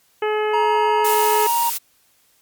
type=harmonic tone; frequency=426.3 Hz; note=G#4; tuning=45 cents sharp; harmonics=1 / 2 / 3 / 4 / 5 / 6 / 7; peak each=-19 / -25 / -29 / -31 / -33 / -35 / -36 dBFS; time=0.22-1.47 s; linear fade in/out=5 ms
type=tone; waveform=triangle; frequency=939 Hz; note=A#5; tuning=12 cents sharp; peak=-15 dBFS; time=0.53-1.7 s; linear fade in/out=10 ms
type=noise; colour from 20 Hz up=blue; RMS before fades=-24 dBFS; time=1.04-1.78 s; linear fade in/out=10 ms
effects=white hiss -59 dBFS RMS until 2.41 s + MP3 96 kbps